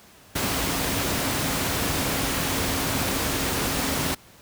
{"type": "tone in noise", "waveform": "sine", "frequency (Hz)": 271.3, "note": "C#4", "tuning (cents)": -37, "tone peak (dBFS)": -34, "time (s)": [0.35, 4.15], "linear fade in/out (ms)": 10, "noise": "pink", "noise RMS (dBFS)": -25, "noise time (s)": [0.35, 4.15], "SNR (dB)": -12, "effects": ["pink hiss -51 dBFS RMS until 4.41 s", "high-pass 60 Hz 12 dB/octave"]}